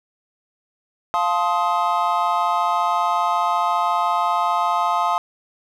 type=chord; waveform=triangle; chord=F dominant seventh; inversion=none; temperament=just; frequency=698.5 / 873.1 / 1047.7 / 1257.2 Hz; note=F5 / A5 / C6 / Eb6; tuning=0 / -14 / +2 / +18 cents; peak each=-21 dBFS; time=1.14-5.18 s; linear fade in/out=0 ms; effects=none